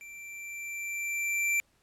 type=tone with level ramp; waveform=square; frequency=2349 Hz; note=D7; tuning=in tune; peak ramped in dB=-45 to -25 dBFS; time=0.01-1.6 s; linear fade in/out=0 ms; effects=pink hiss -69 dBFS RMS until 1.82 s + low-pass 12000 Hz 12 dB/octave